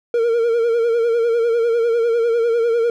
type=tone with vibrato; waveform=triangle; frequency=464.7 Hz; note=A#4; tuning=5 cents flat; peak=-12 dBFS; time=0.14-2.9 s; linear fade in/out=2 ms; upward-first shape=sine; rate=10 Hz; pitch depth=53 cents each way; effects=none